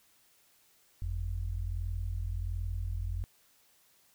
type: tone pair together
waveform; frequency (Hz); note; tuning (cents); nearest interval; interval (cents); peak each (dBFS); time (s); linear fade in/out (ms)
sine; 46.62 / 88; F#1 / F2; +14 / +14; major seventh; 1100; -34 / -35; 1.02-3.24; 0
effects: white hiss -66 dBFS RMS until 4.14 s